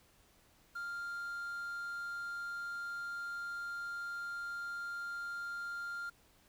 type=tone with quantisation; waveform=triangle; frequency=1396.9 Hz; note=F6; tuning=in tune; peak=-37 dBFS; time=0.75-6.1 s; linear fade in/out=10 ms; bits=10; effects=pink hiss -67 dBFS RMS until 6.48 s